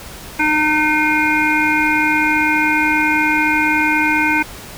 harmonic tone, 305 Hz, D#4, 34 cents flat, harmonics 1 / 3 / 5 / 7 / 8, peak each -19 / -19 / -19 / -19 / -19 dBFS, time 0.39-4.43 s, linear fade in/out 10 ms, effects pink hiss -34 dBFS RMS until 4.77 s

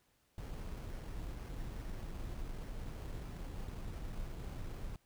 brown noise with sample-and-hold, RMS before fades -43 dBFS, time 0.38-4.96 s, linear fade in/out 2 ms, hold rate 3675 Hz, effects pink hiss -74 dBFS RMS until 5.05 s

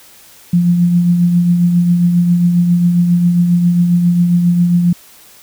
sine tone with tremolo, 174.61 Hz, F3, in tune, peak -6 dBFS, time 0.53-4.93 s, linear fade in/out 5 ms, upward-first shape triangle, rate 7.4 Hz, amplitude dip 45%, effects white hiss -42 dBFS RMS until 5.42 s

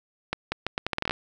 accelerating click train, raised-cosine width 0.3 ms, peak -10 dBFS, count 12, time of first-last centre 0.33-1.109 s, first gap 190 ms, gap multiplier 0.77, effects none

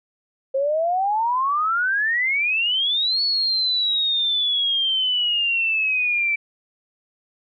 sine exponential two-way sweep, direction up then down, 527 to 4435 to 2315 Hz, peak -18 dBFS, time 0.54-6.36 s, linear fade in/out 10 ms, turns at 3.22 s, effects none

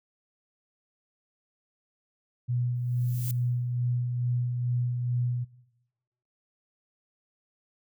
sine tone with tremolo, 122.5 Hz, B2, 14 cents flat, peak -24 dBFS, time 2.48-5.45 s, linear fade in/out 20 ms, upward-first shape sine, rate 2.3 Hz, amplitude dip 40%
violet noise with exponential growth, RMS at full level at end -34 dBFS, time 2.75-3.31 s, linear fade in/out 1 ms, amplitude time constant 120 ms
effects noise-tail reverb RT60 1.0 s tail -20 dB re dry

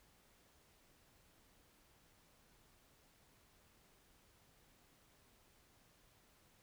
silence, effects pink hiss -70 dBFS RMS until 6.62 s

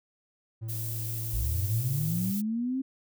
triangle tone, 111.9 Hz, A2, 30 cents sharp, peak -31 dBFS, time 0.61-2.32 s, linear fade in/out 20 ms
violet noise, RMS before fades -37 dBFS, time 0.68-2.42 s, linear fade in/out 20 ms
sine linear sweep, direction up, 48.89 to 270 Hz, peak -27 dBFS, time 1.33-2.82 s, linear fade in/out 10 ms
effects none

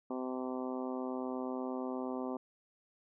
harmonic tone, 128.4 Hz, C3, 32 cents flat, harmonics 2 / 3 / 4 / 5 / 6 / 7 / 8 / 9, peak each -38 / -42 / -44 / -46 / -48 / -49 / -50 / -51 dBFS, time 0.1-2.37 s, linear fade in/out 5 ms, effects none

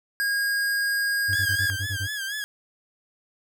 square tone, 1631 Hz, G#6, 32 cents flat, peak -23 dBFS, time 0.2-1.7 s, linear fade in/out 0 ms
triangle tone bursts, 97.6 Hz, G2, 7 cents flat, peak -25 dBFS, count 8, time 1.28-2.075 s, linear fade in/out 20 ms, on 81 ms, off 21 ms
sawtooth tone with vibrato, 1640 Hz, G#6, 22 cents flat, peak -25 dBFS, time 1.33-2.44 s, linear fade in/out 0 ms, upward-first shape sine, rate 4.1 Hz, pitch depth 85 cents each way
effects none

